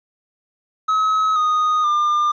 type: tone with pitch steps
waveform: triangle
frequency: 1281 / 1240.2 / 1200.8 Hz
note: E6 / D#6 / D6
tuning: -50 / -6 / +38 cents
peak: -13 dBFS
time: 0.88-2.32 s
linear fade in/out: 10 ms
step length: 480 ms
effects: resampled to 16000 Hz + 9-bit